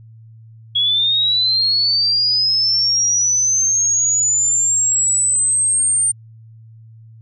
sine linear sweep, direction up, 3322 to 8870 Hz, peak -13 dBFS, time 0.75-6.12 s, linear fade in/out 10 ms, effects added 112 Hz sine -39 dBFS peak until 7.21 s

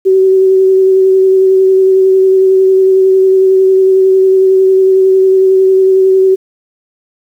sine tone with vibrato, 380 Hz, F#4, 46 cents sharp, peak -4 dBFS, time 0.05-6.36 s, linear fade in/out 20 ms, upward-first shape sine, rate 11 Hz, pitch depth 15 cents each way, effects 7-bit

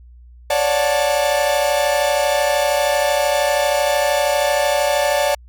45% pulse chord, D major seventh, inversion third, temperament equal with one note detuned, 554.4 / 587.3 / 727.7 / 880 Hz, C#5 / D5 / F#5 / A5, 0 / 0 / -29 / 0 cents, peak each -22 / -18 / -23 / -23 dBFS, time 0.5-5.35 s, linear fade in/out 5 ms, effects added 60 Hz sine -40 dBFS peak until 5.48 s

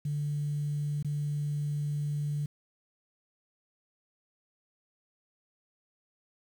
sine tone with dropouts, 146.6 Hz, D3, 3 cents flat, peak -28 dBFS, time 0.05-2.46 s, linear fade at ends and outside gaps 5 ms, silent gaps 1.027-1.046 s, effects tanh soft clip ceiling -24 dBFS + 9-bit

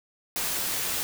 white noise, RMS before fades -29 dBFS, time 0.36-1.03 s, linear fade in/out 0 ms, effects none

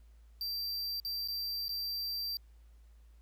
square tone with dropouts, 4699 Hz, D8, in tune, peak -35 dBFS, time 0.41-2.37 s, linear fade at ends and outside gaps 1 ms, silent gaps 1-1.049 / 1.276-1.284 / 1.682-1.692 s, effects added 56 Hz sine -55 dBFS peak until 3.21 s + pink hiss -74 dBFS RMS until 3.21 s

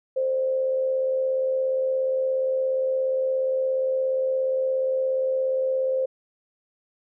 sine tone with amplitude modulation, 523.3 Hz, C5, in tune, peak -19 dBFS, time 0.16-6.06 s, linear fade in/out 10 ms, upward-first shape sine, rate 77.1 Hz, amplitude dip 40%, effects none

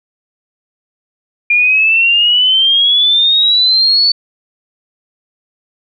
sine exponential sweep, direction up, 2400 to 4498 Hz, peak -7 dBFS, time 1.5-4.12 s, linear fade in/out 5 ms, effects none

